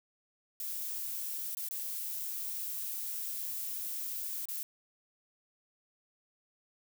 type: noise with dropouts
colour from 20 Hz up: violet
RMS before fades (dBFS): -38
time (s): 0.6-4.63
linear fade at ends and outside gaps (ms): 1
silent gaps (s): 1.549-1.57 / 1.687-1.71 / 4.455-4.486
effects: none